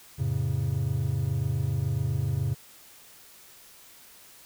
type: chord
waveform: triangle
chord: F augmented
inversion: none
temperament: just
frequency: 87.31 / 109.13 / 136.42 Hz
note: F2 / A2 / C#3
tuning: 0 / -14 / -27 cents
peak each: -30 / -27 / -26 dBFS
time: 0.18-2.55 s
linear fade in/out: 20 ms
effects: white hiss -52 dBFS RMS until 4.45 s